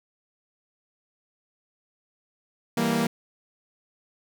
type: chord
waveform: sawtooth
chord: E diminished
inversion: none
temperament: equal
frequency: 164.81 / 196 / 233.1 Hz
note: E3 / G3 / Bb3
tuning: 0 / 0 / 0 cents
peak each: -25 / -25 / -20 dBFS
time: 2.77-3.07 s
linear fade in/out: 5 ms
effects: none